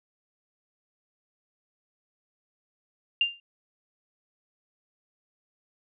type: tone with exponential decay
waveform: sine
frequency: 2794 Hz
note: F7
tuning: in tune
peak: -17 dBFS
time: 3.21-3.4 s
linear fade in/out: 2 ms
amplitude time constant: 41 ms
effects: none